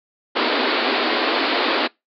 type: band-pass noise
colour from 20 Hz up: pink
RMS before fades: -20 dBFS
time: 0.35-1.88 s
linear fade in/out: 20 ms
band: 240 to 4700 Hz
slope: 96 dB/octave
effects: noise-tail reverb RT60 0.2 s tail -24 dB re dry